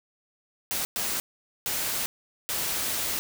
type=noise bursts at uneven times; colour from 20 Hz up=white; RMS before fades=-29 dBFS; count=4; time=0.71-0.85 / 0.96-1.2 / 1.66-2.06 / 2.49-3.19 s; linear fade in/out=0 ms; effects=none